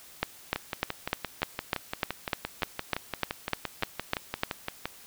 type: two click trains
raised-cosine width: 0.3 ms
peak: -9 / -14 dBFS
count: 15 / 26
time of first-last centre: 0.23-4.434 / 0.56-4.856 s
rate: 3.33 / 5.82 Hz
effects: white hiss -51 dBFS RMS until 5.06 s